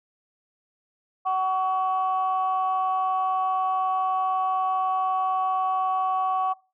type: tone pair together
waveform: sine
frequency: 751.5 / 1126 Hz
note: F#5 / C#6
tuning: +27 / +27 cents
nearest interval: perfect fifth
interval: 700 cents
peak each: -23 / -24 dBFS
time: 1.25-6.54 s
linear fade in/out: 20 ms
effects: noise-tail reverb RT60 0.3 s tail -22 dB re dry + tanh soft clip ceiling -15 dBFS